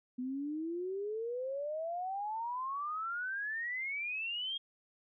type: exponential sweep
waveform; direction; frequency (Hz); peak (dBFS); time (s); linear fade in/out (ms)
sine; up; 246.9 to 3271; -35; 0.18-4.58; 10
effects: none